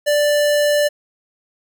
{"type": "tone", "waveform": "square", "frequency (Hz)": 588, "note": "D5", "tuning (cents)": 2, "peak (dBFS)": -14, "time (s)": [0.06, 0.89], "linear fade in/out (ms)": 20, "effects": []}